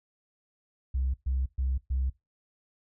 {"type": "tone bursts", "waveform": "sine", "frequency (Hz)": 65.41, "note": "C2", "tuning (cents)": 0, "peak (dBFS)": -24, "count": 4, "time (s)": [0.94, 2.1], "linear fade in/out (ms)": 10, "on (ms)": 200, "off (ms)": 120, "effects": ["noise-tail reverb RT60 0.2 s tail -21 dB re dry", "tanh soft clip ceiling -22 dBFS"]}